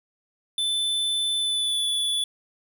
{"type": "tone with pitch glide", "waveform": "square", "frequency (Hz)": [3520, 3446], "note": ["A7", "A7"], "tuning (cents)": [0, -37], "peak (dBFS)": -23, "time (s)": [0.58, 2.24], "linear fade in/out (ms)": 2, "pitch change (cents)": -37, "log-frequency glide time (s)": [1.38, 1.85], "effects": []}